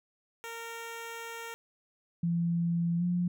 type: tone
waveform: 10% pulse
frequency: 461 Hz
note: A#4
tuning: 19 cents flat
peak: -31 dBFS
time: 0.44-1.54 s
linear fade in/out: 0 ms
type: tone with pitch glide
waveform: sine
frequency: 170 to 176.61 Hz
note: F3 to F3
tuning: -46 to +20 cents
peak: -26 dBFS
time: 2.23-3.28 s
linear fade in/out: 5 ms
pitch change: +66 cents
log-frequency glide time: 2.98-3.03 s
effects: none